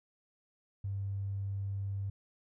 triangle tone with tanh clipping, 98.7 Hz, G2, 12 cents sharp, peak -33 dBFS, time 0.84-2.1 s, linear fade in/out 5 ms, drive 2 dB, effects none

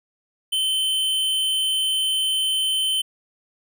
square tone with amplitude modulation, 3070 Hz, G7, 37 cents flat, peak -19 dBFS, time 0.52-3.02 s, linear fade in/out 10 ms, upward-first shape sine, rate 250 Hz, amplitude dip 25%, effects none

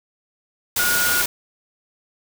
sine tone in noise, 1440 Hz, F#6, 47 cents flat, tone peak -20 dBFS, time 0.79-1.22 s, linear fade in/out 5 ms, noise white, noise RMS -21 dBFS, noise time 0.76-1.26 s, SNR -2 dB, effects none

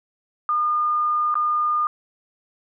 sine tone with dropouts, 1215 Hz, D#6, 42 cents flat, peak -18 dBFS, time 0.49-1.87 s, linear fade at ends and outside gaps 1 ms, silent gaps 1.342-1.354 s, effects none

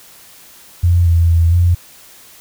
sine tone with pitch steps, 87 / 84.2 / 83.5 / 87.3 Hz, F2 / E2 / E2 / F2, -6 / +37 / +23 / 0 cents, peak -8 dBFS, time 0.83-1.75 s, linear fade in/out 10 ms, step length 230 ms, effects white hiss -42 dBFS RMS until 2.4 s

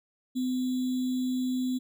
sine tone with sample-and-hold, 254.5 Hz, C4, 48 cents flat, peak -26 dBFS, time 0.35-1.79 s, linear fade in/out 20 ms, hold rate 3675 Hz, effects none

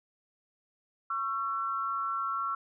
sine tone pair together, 1107.4 / 1349 Hz, C#6 / E6, -2 / +40 cents, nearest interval minor third, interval 342 cents, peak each -34 / -31 dBFS, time 1.1-2.55 s, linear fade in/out 5 ms, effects none

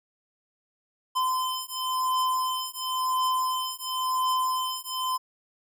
square beating tone pair, 1026 / 1026.95 Hz, C6 / C6, -34 / -33 cents, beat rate 0.95 Hz, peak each -29 dBFS, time 1.15-5.18 s, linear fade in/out 20 ms, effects none

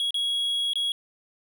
triangle tone with dropouts, 3322 Hz, G#7, in tune, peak -22 dBFS, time 0-0.92 s, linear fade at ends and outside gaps 1 ms, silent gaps 0.107-0.143 / 0.734-0.756 s, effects none

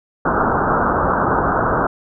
white low-pass noise, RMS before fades -17 dBFS, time 0.25-1.87 s, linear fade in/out 5 ms, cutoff 1500 Hz, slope 96 dB/octave, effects none

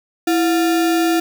sine tone with sample-and-hold, 331.5 Hz, E4, 10 cents sharp, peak -13 dBFS, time 0.27-1.2 s, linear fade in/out 5 ms, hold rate 1050 Hz, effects none

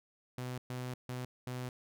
sawtooth tone bursts at uneven times, 125.8 Hz, B2, 32 cents sharp, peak -34 dBFS, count 4, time 0.38-0.58 / 0.7-0.94 / 1.09-1.25 / 1.47-1.69 s, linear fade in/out 2 ms, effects none

